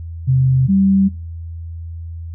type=tone pair in turn; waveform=sine; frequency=130.81 / 194.27 Hz; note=C3 / G3; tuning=0 / -15 cents; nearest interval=perfect fifth; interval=685 cents; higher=second; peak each=-10 dBFS; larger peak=neither; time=0.27-0.68 / 0.68-1.09 s; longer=neither; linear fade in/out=20 ms; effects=noise-tail reverb RT60 0.4 s tail -24 dB re dry + added 83 Hz sine -26 dBFS peak until 2.34 s